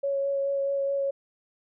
sine tone with vibrato, 554.4 Hz, C#5, in tune, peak -24 dBFS, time 0.03-1.11 s, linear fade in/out 10 ms, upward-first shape sine, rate 4.7 Hz, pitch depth 11 cents each way, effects none

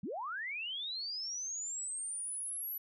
sine linear sweep, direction up, 146.83 to 11930 Hz, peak -37 dBFS, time 0.03-2.78 s, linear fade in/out 5 ms, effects none

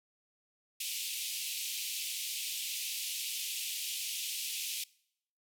pink band-pass noise, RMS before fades -38 dBFS, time 0.8-4.84 s, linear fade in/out 5 ms, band 2500 to 16000 Hz, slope 48 dB/octave, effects noise-tail reverb RT60 0.7 s tail -23 dB re dry

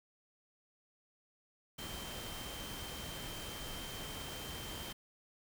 sine tone in noise, 3131 Hz, G7, 3 cents flat, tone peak -49 dBFS, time 1.78-4.93 s, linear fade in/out 10 ms, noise pink, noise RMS -45 dBFS, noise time 1.78-4.93 s, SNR -7 dB, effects none

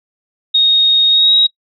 sine tone with pitch glide, 3729 to 3810 Hz, A#7 to A#7, 0 to +37 cents, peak -7 dBFS, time 0.54-1.47 s, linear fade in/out 10 ms, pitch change +37 cents, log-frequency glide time 1.09-1.34 s, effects noise-tail reverb RT60 0.1 s tail -23 dB re dry

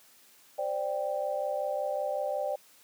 sine chord, C suspended second, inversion none, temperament just, 523.3 / 588.7 / 784.9 Hz, C5 / D5 / G5, 0 / +4 / +2 cents, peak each -35 / -31 / -35 dBFS, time 0.58-2.56 s, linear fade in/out 10 ms, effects white hiss -59 dBFS RMS until 2.83 s + high-pass 150 Hz 12 dB/octave

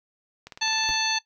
click train, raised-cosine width 0.2 ms, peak -23 dBFS, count 10, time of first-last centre 0.47-0.941 s, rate 19.1 Hz
harmonic tone, 880 Hz, A5, in tune, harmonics 1 / 2 / 3 / 4 / 5 / 7, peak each -30 / -31 / -30 / -30 / -27 / -31 dBFS, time 0.61-1.19 s, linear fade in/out 10 ms
brown noise with exponential decay, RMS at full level -34 dBFS, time 0.89-0.98 s, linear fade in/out 0 ms, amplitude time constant 18 ms
effects noise-tail reverb RT60 0.1 s tail -18 dB re dry

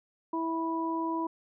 harmonic tone, 327.6 Hz, E4, 11 cents flat, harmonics 1 / 2 / 3, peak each -31 / -41 / -32 dBFS, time 0.33-1.27 s, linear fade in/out 5 ms, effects none

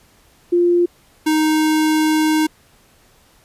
sine / square tone pair in turn, 349.2 / 310.9 Hz, F4 / D#4, 0 / -1 cents, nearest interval major second, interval 201 cents, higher first, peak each -11 / -14 dBFS, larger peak first, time 0.52-0.86 / 1.26-2.47 s, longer second, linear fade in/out 10 ms, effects pink hiss -53 dBFS RMS until 3.44 s + resampled to 32000 Hz

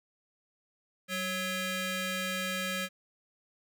15% pulse ring-modulated tone, 740 Hz, F#5, in tune, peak -22 dBFS, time 1.08-2.89 s, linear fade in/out 50 ms, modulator 930 Hz, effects none

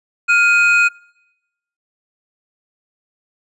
triangle tone pair together, 1408 / 2503 Hz, F6 / D#7, +14 / +10 cents, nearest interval minor seventh, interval 996 cents, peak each -11 dBFS, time 0.28-0.89 s, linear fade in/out 20 ms, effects noise-tail reverb RT60 0.9 s tail -25 dB re dry + resampled to 24000 Hz

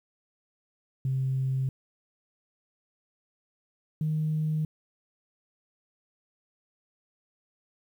sine tone pair in turn, 132.2 / 155.13 Hz, C3 / D#3, +18 / -5 cents, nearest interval minor third, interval 277 cents, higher second, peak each -24 dBFS, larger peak neither, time 1.05-1.69 / 4.01-4.65 s, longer neither, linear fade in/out 2 ms, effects tanh soft clip ceiling -20 dBFS + 10-bit

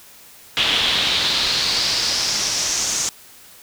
brown noise with band-pass filter sweep, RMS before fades -20 dBFS, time 0.57-3.09 s, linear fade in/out 0 ms, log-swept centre 3200 to 6700 Hz, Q 3.9, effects white hiss -45 dBFS RMS until 3.62 s

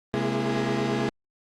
30% pulse tone cluster, 132.2 / 209.7 / 236.1 / 335.1 / 410.4 Hz, C3 / G#3 / A#3 / E4 / G#4, +18 / +17 / +22 / +29 / -21 cents, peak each -28 dBFS, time 0.14-1.09 s, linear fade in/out 0 ms, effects low-pass 5000 Hz 12 dB/octave + Opus 32 kbps

